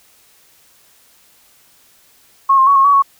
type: tone with pitch steps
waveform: sine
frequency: 1090 / 1061 / 1120 / 1084 / 1133 / 1108 Hz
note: C#6 / C6 / C#6 / C#6 / C#6 / C#6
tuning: -29 / +24 / +18 / -39 / +37 / -1 cents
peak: -7 dBFS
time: 2.49-3.024 s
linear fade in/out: 10 ms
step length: 89 ms
effects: white hiss -51 dBFS RMS until 3.19 s

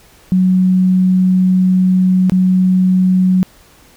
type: tone with dropouts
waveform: sine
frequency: 185 Hz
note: F#3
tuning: in tune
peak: -8 dBFS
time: 0.32-3.43 s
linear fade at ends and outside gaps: 0 ms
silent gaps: 2.297-2.32 s
effects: pink hiss -46 dBFS RMS until 3.96 s

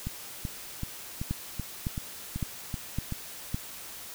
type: two click trains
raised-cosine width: 5 ms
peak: -20 / -17 dBFS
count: 9 / 5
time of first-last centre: 0.07-3.123 / 1.31-3.545 s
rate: 2.62 / 1.79 Hz
effects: white hiss -43 dBFS RMS until 4.14 s

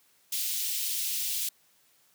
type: high-pass noise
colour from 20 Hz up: white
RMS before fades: -31 dBFS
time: 0.32-1.49 s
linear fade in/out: 5 ms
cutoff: 2700 Hz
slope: 24 dB/octave
effects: white hiss -65 dBFS RMS until 2.14 s + high-pass 100 Hz 12 dB/octave

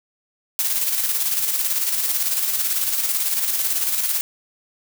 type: noise with tremolo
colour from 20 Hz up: blue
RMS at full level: -20 dBFS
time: 0.59-4.21 s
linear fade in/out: 0 ms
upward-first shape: square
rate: 18 Hz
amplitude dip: 40%
effects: none

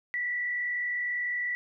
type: tone with frequency modulation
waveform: sine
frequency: 1958 Hz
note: B6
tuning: 15 cents flat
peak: -28 dBFS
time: 0.14-1.55 s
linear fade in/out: 0 ms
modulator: 46 Hz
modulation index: 0.68
effects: none

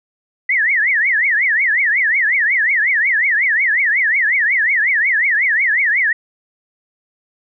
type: tone with vibrato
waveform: sine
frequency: 1937 Hz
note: B6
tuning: 34 cents flat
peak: -12 dBFS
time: 0.49-6.13 s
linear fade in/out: 5 ms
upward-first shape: triangle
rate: 5.5 Hz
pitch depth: 290 cents each way
effects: none

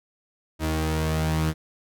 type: tone pair together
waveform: sawtooth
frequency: 78.53 / 157.5 Hz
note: D#2 / D#3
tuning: +17 / +21 cents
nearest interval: octave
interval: 1204 cents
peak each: -21 dBFS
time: 0.59-1.54 s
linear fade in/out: 50 ms
effects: none

